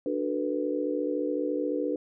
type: chord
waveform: sine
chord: B minor seventh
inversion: first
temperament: just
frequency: 296.3 / 370.4 / 444.5 / 493.9 Hz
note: D4 / F#4 / A4 / B4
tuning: +15 / +2 / +18 / 0 cents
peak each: -30 / -34 / -34 / -31 dBFS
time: 0.06-1.96 s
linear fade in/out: 2 ms
effects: none